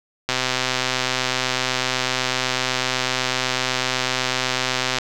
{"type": "click train", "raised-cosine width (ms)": 0.2, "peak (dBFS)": -3, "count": 602, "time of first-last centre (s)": [0.29, 4.985], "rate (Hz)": 128, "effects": []}